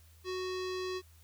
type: tone with low-pass filter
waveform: square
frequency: 370 Hz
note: F#4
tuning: in tune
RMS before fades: -37 dBFS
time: 0.24-1.02 s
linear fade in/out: 50 ms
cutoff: 4900 Hz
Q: 2.2
effects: added 81 Hz sine -57 dBFS peak until 1.23 s + white hiss -65 dBFS RMS until 1.23 s